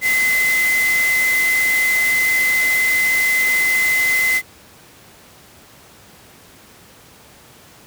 sine tone in noise, 2044 Hz, C7, 41 cents flat, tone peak -14 dBFS, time 0.01-4.42 s, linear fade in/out 50 ms, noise white, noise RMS -25 dBFS, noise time 0.01-4.42 s, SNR +8 dB, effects pink hiss -45 dBFS RMS until 7.86 s + high-pass 80 Hz 12 dB/octave

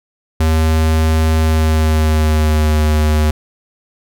square tone with pitch glide, 79.4 to 76.56 Hz, D#2 to D#2, +36 to -27 cents, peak -11 dBFS, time 0.4-3.31 s, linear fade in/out 5 ms, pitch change -63 cents, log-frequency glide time 1.4-2.8 s, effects none

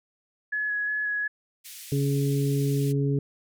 sine tone with vibrato, 1689 Hz, G#6, 29 cents sharp, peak -25 dBFS, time 0.52-1.28 s, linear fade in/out 10 ms, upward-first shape square, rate 2.8 Hz, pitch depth 12 cents each way
white band-pass noise, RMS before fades -43 dBFS, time 1.64-2.93 s, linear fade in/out 20 ms, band 2100 to 15000 Hz, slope 24 dB/octave
harmonic tone, 140 Hz, C#3, 18 cents sharp, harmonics 1 / 2 / 3, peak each -23 / -29 / -30 dBFS, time 1.92-3.19 s, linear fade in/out 2 ms
effects none

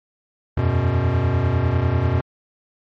square chord, E suspended second, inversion none, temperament equal, 82.41 / 92.5 / 123.47 Hz, E2 / F#2 / B2, 0 / 0 / 0 cents, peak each -24 / -21 / -21 dBFS, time 0.57-2.21 s, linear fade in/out 5 ms, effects low-pass 2000 Hz 12 dB/octave + MP3 48 kbps

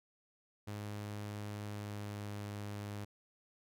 sawtooth tone with pitch glide, 103.83 to 102.82 Hz, G#2 to G#2, 0 to -17 cents, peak -37 dBFS, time 0.67-3.05 s, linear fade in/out 10 ms, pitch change -17 cents, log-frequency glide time 1.62-2.35 s, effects none

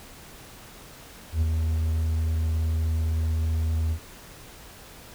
triangle tone with ADSR envelope, 80.2 Hz, E2, 47 cents flat, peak -16 dBFS, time 1.32-3.99 s, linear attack 96 ms, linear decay 23 ms, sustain -4 dB, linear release 71 ms, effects pink hiss -46 dBFS RMS until 5.14 s

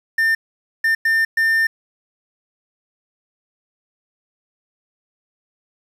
triangle tone bursts at uneven times, 1800 Hz, A6, 39 cents sharp, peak -12 dBFS, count 4, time 0.18-0.35 / 0.84-0.95 / 1.05-1.25 / 1.37-1.67 s, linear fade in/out 5 ms, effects 7-bit

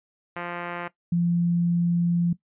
5% pulse / sine tone pair in turn, 174.1 / 172.3 Hz, F3 / F3, -5 / -23 cents, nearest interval unison, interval 18 cents, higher first, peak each -19 / -19 dBFS, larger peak neither, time 0.36-0.88 / 1.12-2.33 s, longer second, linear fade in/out 5 ms, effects noise-tail reverb RT60 0.1 s tail -17 dB re dry + resampled to 8000 Hz

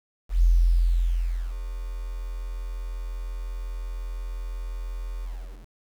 sine tone with ADSR envelope, 42.83 Hz, F1, 33 cents flat, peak -14 dBFS, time 0.29-5.7 s, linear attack 130 ms, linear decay 1100 ms, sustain -15 dB, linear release 450 ms, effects 8-bit

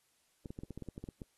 clicks, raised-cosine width 3 ms, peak -30 dBFS, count 12, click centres 0.458 / 0.505 / 0.589 / 0.635 / 0.707 / 0.776 / 0.823 / 0.887 / 0.979 / 1.04 / 1.088 / 1.218 s, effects white hiss -74 dBFS RMS until 1.37 s + AAC 32 kbps

